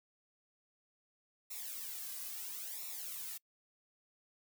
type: noise with flanger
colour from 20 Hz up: blue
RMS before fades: -44 dBFS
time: 1.5-3.38 s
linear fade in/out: 10 ms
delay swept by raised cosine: 0.63 to 2.23 ms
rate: 0.74 Hz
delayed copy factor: -1
effects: noise-tail reverb RT60 0.1 s tail -25 dB re dry